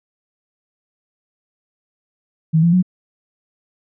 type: tone with pitch steps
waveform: sine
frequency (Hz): 159.9 / 170 / 182.5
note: D#3 / F3 / F#3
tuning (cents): +48 / -46 / -24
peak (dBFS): -10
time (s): 2.53-2.827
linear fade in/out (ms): 20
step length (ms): 99
effects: none